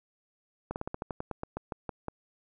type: slowing click train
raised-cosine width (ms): 1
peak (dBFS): -20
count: 14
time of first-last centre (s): 0.71-2.083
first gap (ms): 49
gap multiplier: 1.12
effects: none